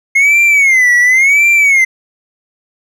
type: tone with vibrato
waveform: triangle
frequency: 2142 Hz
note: C7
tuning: 40 cents sharp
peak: -4 dBFS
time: 0.15-1.85 s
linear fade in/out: 10 ms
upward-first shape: sine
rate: 0.93 Hz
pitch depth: 170 cents each way
effects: none